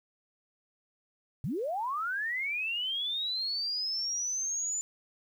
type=linear sweep; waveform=sine; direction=up; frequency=108.7 to 7080 Hz; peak=-30 dBFS; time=1.44-4.81 s; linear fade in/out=0 ms; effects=10-bit